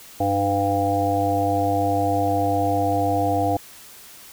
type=harmonic tone with a mistuned harmonic; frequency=99.8 Hz; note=G2; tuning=32 cents sharp; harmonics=1 / 3 / 5 / 7 / 8; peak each=-26 / -25 / -26 / -22 / -26 dBFS; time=0.2-3.57 s; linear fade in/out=5 ms; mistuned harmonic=1; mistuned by=-37 cents; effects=white hiss -44 dBFS RMS until 4.32 s